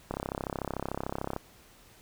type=click train; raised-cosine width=1 ms; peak=-18 dBFS; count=43; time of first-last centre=0.11-1.364 s; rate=33.5 Hz; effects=pink hiss -57 dBFS RMS until 2.01 s